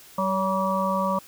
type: harmonic tone with a mistuned harmonic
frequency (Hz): 192.3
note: G3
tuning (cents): -33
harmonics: 1 / 3 / 5 / 6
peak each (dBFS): -27 / -27 / -27 / -27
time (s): 0.18-1.19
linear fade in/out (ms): 5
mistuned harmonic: 3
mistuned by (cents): -33
effects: white hiss -49 dBFS RMS until 1.27 s